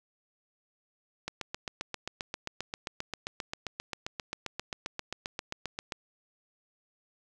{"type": "click train", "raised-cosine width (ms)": 0.2, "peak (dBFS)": -17, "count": 36, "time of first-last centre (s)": [1.28, 5.922], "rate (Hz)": 7.54, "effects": []}